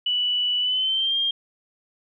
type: tone with pitch glide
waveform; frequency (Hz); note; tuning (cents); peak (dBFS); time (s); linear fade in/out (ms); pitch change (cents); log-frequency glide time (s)
sine; 2960 to 3209; F#7 to G7; 0 to +40; -20; 0.06-1.31; 5; +140; 0.6-1.17
effects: none